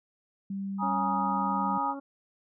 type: tone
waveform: sine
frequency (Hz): 196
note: G3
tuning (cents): 0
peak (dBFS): -31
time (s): 0.5-1.78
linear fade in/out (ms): 5
type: chord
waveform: sine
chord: Ab suspended second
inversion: none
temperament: equal with one note detuned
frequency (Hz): 830.6 / 950.3 / 1244.5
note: Ab5 / Bb5 / Eb6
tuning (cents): 0 / +33 / 0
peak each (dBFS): -31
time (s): 0.78-1.95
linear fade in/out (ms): 50
type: harmonic tone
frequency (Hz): 277.2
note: C#4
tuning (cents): 0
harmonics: 1 / 2 / 3 / 4 / 5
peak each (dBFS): -37 / -43 / -47 / -49 / -51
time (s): 0.82-2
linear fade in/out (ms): 10
effects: none